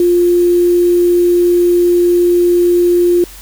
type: tone with quantisation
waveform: sine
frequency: 350.7 Hz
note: F4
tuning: 7 cents sharp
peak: -7 dBFS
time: 0-3.24 s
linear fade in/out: 2 ms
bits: 5
effects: added 46 Hz sine -35 dBFS peak until 3.41 s + white hiss -36 dBFS RMS until 3.41 s